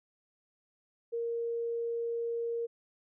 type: tone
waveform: sine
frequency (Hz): 466.2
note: A#4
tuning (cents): 0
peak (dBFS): -31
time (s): 1.12-2.67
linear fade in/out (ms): 20
effects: none